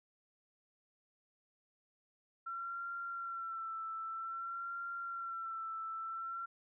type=tone with vibrato; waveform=sine; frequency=1353 Hz; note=E6; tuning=45 cents sharp; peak=-39 dBFS; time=2.46-6.46 s; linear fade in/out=10 ms; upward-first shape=sine; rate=0.52 Hz; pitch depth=37 cents each way; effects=none